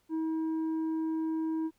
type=tone with tanh clipping; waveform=triangle; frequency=320 Hz; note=D#4; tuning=49 cents sharp; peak=-30 dBFS; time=0.09-1.71 s; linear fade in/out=50 ms; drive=9 dB; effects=pink hiss -72 dBFS RMS until 1.78 s